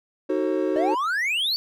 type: chord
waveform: triangle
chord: D# diminished seventh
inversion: none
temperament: just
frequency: 311.1 / 373.4 / 448 / 537.6 Hz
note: D#4 / F#4 / A4 / C5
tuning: 0 / +16 / +31 / +47 cents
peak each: -24 / -23 / -28 / -26 dBFS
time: 0.29-0.95 s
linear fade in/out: 10 ms
type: exponential sweep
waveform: triangle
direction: up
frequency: 587.3 to 4634 Hz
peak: -20 dBFS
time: 0.76-1.56 s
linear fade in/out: 0 ms
effects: none